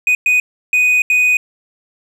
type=tone bursts at uneven times; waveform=triangle; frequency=2489 Hz; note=D#7; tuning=in tune; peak=-8 dBFS; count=4; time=0.07-0.15 / 0.26-0.4 / 0.73-1.02 / 1.1-1.37 s; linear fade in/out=2 ms; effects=none